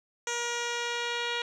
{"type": "tone with low-pass filter sweep", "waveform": "10% pulse", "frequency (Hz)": 475.9, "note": "A#4", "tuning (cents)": 36, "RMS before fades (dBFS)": -32, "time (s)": [0.27, 1.42], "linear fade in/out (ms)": 2, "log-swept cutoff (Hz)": [6300, 4000], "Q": 3.4, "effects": []}